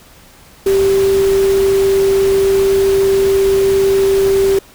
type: tone in noise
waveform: sine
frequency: 390 Hz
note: G4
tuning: 9 cents flat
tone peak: -9 dBFS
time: 0.66-4.59 s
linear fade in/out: 5 ms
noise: pink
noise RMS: -25 dBFS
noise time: 0.66-4.59 s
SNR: +13 dB
effects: pink hiss -43 dBFS RMS until 4.74 s